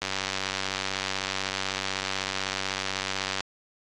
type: click train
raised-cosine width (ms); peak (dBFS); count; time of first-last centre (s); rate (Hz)
0.2; -11; 326; 0.02-3.405; 96
effects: AAC 32 kbps